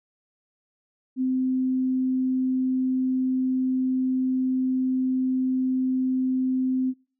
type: tone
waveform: sine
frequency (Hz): 258.4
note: C4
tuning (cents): -21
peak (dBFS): -21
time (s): 1.16-6.94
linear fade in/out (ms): 50
effects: noise-tail reverb RT60 0.4 s tail -23 dB re dry